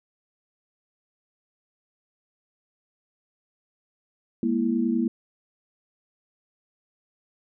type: tone cluster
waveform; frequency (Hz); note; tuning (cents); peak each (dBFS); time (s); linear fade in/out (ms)
sine; 207.2 / 237.1 / 330.7; G#3 / A#3 / E4; -4 / +30 / +6; -28 / -23 / -27; 4.43-5.08; 2
effects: none